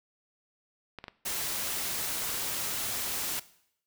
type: clicks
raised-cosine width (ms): 0.3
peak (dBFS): -24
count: 7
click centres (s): 0.987 / 1.041 / 1.082 / 1.626 / 2.221 / 2.293 / 2.346
type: noise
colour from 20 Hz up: white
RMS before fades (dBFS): -33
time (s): 1.25-3.4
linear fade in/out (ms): 10
effects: noise-tail reverb RT60 0.7 s tail -18 dB re dry